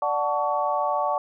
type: chord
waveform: sine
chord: D major seventh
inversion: none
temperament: equal with one note detuned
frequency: 587.3 / 740 / 880 / 1126.8 Hz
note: D5 / F#5 / A5 / C#6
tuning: 0 / 0 / 0 / +28 cents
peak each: -27 dBFS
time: 0.02-1.18 s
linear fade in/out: 2 ms
effects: none